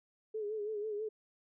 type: tone with vibrato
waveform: sine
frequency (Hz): 424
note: G#4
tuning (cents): +36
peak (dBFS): -35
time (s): 0.34-1.09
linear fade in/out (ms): 10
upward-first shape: sine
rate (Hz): 6.1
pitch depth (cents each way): 64
effects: none